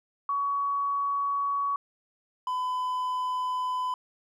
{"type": "tone pair in turn", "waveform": ["sine", "triangle"], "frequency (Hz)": [1125, 1007], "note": ["C#6", "B5"], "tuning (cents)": [25, 33], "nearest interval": "major second", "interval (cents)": 192, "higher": "first", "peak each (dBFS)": -25, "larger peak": "neither", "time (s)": [[0.29, 1.76], [2.47, 3.94]], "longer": "neither", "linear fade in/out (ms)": 2, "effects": []}